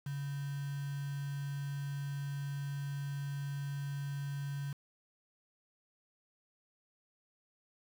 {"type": "tone with quantisation", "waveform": "sine", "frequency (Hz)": 141, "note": "C#3", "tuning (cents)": 30, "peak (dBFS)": -36, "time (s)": [0.06, 4.73], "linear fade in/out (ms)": 5, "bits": 8, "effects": []}